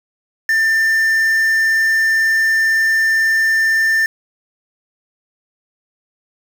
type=tone with quantisation; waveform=triangle; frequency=1789 Hz; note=A6; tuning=28 cents sharp; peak=-10 dBFS; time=0.49-4.06 s; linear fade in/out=2 ms; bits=5; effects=none